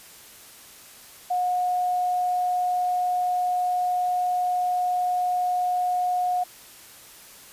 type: tone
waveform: sine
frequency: 723 Hz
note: F#5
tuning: 40 cents flat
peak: -21 dBFS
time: 1.3-6.44 s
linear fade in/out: 10 ms
effects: white hiss -47 dBFS RMS until 7.52 s + resampled to 32000 Hz